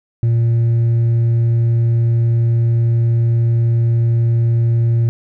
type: tone with hard clipping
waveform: triangle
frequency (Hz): 116.4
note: A#2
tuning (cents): -2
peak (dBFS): -10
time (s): 0.23-5.09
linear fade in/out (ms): 0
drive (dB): 1
effects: none